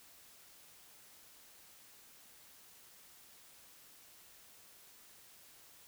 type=silence; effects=white hiss -60 dBFS RMS until 5.87 s